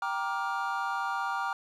triangle chord, G minor seventh, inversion none, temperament just, 784 / 940.8 / 1176 / 1411.2 Hz, G5 / Bb5 / D6 / F6, 0 / +16 / +2 / +18 cents, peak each -33 dBFS, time 0.02-1.53 s, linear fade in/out 2 ms, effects none

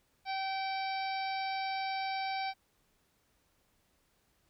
harmonic tone with a mistuned harmonic, 772 Hz, G5, 27 cents flat, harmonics 1 / 2 / 3 / 4 / 5 / 6 / 7, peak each -34 / -46 / -41 / -51 / -47 / -46 / -51 dBFS, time 0.25-2.54 s, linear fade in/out 50 ms, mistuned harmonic 4, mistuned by +25 cents, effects pink hiss -73 dBFS RMS until 4.49 s

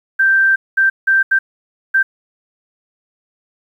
sine tone bursts at uneven times, 1568 Hz, G6, in tune, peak -9 dBFS, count 5, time 0.19-0.56 / 0.77-0.9 / 1.07-1.23 / 1.31-1.39 / 1.94-2.03 s, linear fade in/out 10 ms, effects 8-bit

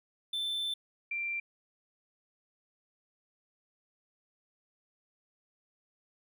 triangle / sine tone pair in turn, 3537 / 2361 Hz, A7 / D7, +8 / +9 cents, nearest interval perfect fifth, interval 699 cents, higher first, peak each -30 / -32 dBFS, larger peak first, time 0.33-0.74 / 1.11-1.4 s, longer first, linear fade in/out 5 ms, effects none

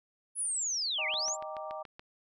sine linear two-way sweep, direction down then up, 10490 to 1975.5 to 7610 Hz, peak -30 dBFS, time 0.35-1.37 s, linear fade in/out 50 ms, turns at 1.07 s
sine chord, Eb major seventh, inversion none, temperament equal, 622.3 / 784 / 932.3 / 1174.7 Hz, Eb5 / G5 / Bb5 / D6, 0 / 0 / 0 / 0 cents, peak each -40 / -43 / -46 / -44 dBFS, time 0.98-1.83 s, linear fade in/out 10 ms
click train, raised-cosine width 0.3 ms, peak -30 dBFS, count 7, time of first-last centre 1.14-1.995 s, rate 7.02 Hz
effects none

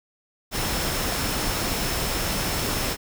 sine tone in noise, 5310 Hz, E8, 12 cents sharp, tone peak -36 dBFS, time 0.51-2.97 s, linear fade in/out 50 ms, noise pink, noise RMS -26 dBFS, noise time 0.51-2.97 s, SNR -13 dB, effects none

